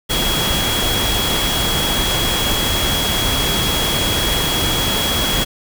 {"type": "tone in noise", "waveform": "sine", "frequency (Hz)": 3322, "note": "G#7", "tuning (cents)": 0, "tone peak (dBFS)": -20, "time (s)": [0.09, 5.45], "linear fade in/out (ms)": 20, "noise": "pink", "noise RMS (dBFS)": -19, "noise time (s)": [0.09, 5.45], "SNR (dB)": -4, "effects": []}